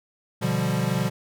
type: chord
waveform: square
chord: G dominant seventh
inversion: first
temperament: equal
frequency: 123.47 / 146.83 / 174.61 / 196 Hz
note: B2 / D3 / F3 / G3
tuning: 0 / 0 / 0 / 0 cents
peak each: -28 / -29 / -28 / -29 dBFS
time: 0.41-1.1 s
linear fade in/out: 20 ms
effects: none